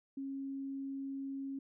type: tone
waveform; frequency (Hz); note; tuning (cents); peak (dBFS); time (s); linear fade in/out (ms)
sine; 272.6; C#4; -29; -38; 0.17-1.59; 5
effects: none